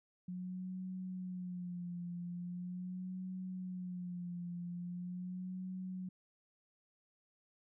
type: tone with vibrato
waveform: sine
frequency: 180 Hz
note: F#3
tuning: 47 cents flat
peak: -40 dBFS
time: 0.28-6.09 s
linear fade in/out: 5 ms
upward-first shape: sine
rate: 0.41 Hz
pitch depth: 54 cents each way
effects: none